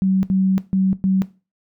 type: tone bursts at uneven times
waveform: sine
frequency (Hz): 190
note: F#3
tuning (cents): +46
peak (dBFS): -14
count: 4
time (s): 0.02-0.23 / 0.3-0.58 / 0.73-0.93 / 1.04-1.22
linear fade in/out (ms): 0
effects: noise-tail reverb RT60 0.3 s tail -17 dB re dry